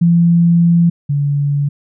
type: tone pair in turn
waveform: sine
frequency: 170.3 / 143.2 Hz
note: F3 / D3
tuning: -43 / -43 cents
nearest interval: minor third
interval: 300 cents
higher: first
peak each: -7 / -12 dBFS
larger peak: first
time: 0.01-0.9 / 1.09-1.69 s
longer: first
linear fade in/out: 10 ms
effects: none